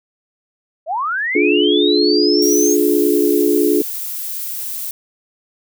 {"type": "linear sweep", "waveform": "sine", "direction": "up", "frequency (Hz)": [587.3, 6630], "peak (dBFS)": -17, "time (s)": [0.86, 2.77], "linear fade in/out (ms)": 50}
{"type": "chord", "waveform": "sine", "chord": "D diminished", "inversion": "none", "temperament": "just", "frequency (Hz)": [293.7, 352.4, 422.9], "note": ["D4", "F4", "Ab4"], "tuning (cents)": [0, 16, 31], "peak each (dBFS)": -16, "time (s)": [1.35, 3.82], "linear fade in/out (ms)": 5}
{"type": "noise", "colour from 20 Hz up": "violet", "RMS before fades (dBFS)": -25, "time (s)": [2.42, 4.91], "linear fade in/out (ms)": 2}
{"effects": []}